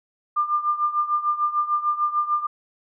sine tone with tremolo, 1198 Hz, D6, 34 cents sharp, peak -16 dBFS, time 0.36-2.47 s, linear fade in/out 10 ms, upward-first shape triangle, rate 6.7 Hz, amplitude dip 85%, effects none

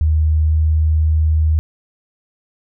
sine tone with pitch glide, 77.78 to 78.23 Hz, D#2 to D#2, 0 to +10 cents, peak -11 dBFS, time 0.01-1.59 s, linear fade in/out 0 ms, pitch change +10 cents, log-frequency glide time 0.47-0.55 s, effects none

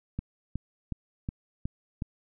click train, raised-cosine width 5 ms, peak -19 dBFS, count 6, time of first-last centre 0.19-2.022 s, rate 2.73 Hz, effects none

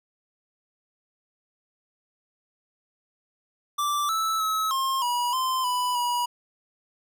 square tone with pitch steps, 1171 / 1313 / 1290 / 1066 / 969 / 1037 / 991 / 969 Hz, D6 / E6 / E6 / C6 / B5 / C6 / B5 / B5, -5 / -7 / -38 / +32 / -33 / -16 / +6 / -33 cents, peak -24 dBFS, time 3.78-6.26 s, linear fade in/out 10 ms, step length 310 ms, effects none

